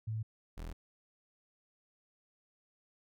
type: tone pair in turn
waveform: sine / 35% pulse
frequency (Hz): 110 / 41.2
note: A2 / E1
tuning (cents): 0 / 0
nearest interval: octave + perfect fourth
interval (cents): 1700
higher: first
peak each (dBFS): -34 / -39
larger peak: first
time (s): 0.07-0.23 / 0.57-0.73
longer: neither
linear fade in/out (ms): 10
effects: none